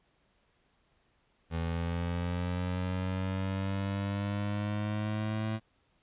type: linear sweep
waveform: 25% pulse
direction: up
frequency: 82.41 to 110.1 Hz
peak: -27 dBFS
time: 1.5-5.6 s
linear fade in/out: 50 ms
effects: pink hiss -71 dBFS RMS until 6.02 s + resampled to 8000 Hz